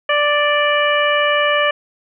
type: harmonic tone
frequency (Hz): 587.3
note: D5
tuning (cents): 0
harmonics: 1 / 2 / 3 / 4 / 5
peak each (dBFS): -17 / -19 / -19 / -22 / -22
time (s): 0.09-1.71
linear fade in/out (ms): 5
effects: none